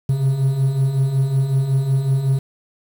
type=beating tone pair; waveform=triangle; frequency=130.6 / 136 Hz; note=C3 / C#3; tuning=-3 / -33 cents; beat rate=5.4 Hz; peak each=-21 / -14 dBFS; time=0.09-2.39 s; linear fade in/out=5 ms; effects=7-bit